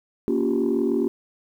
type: chord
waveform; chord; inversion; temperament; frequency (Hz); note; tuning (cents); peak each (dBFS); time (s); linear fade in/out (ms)
sine; G half-diminished seventh; first; just; 235.2 / 282.2 / 352.8 / 392; Bb3 / Db4 / F4 / G4; +16 / +31 / +18 / 0; -24; 0.28-1.08; 0
effects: tanh soft clip ceiling -13 dBFS + 9-bit